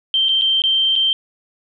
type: tone with dropouts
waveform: sine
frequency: 3136 Hz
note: G7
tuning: in tune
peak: -13 dBFS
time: 0.14-1.13 s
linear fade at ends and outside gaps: 1 ms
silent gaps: 0.286-0.291 / 0.413-0.419 / 0.62-0.638 / 0.955-0.961 s
effects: none